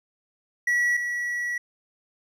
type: tone pair in turn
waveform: triangle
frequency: 1935 / 1935 Hz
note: B6 / B6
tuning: -36 / -36 cents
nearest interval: unison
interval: 0 cents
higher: neither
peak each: -18 / -24 dBFS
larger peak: first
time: 0.67-0.97 / 0.97-1.58 s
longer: second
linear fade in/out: 5 ms
effects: none